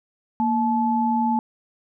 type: tone pair together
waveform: sine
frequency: 233.1 / 864.9 Hz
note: A#3 / A5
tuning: 0 / -30 cents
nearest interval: octave + major seventh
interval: 2270 cents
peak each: -21 dBFS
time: 0.4-1.39 s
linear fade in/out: 0 ms
effects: none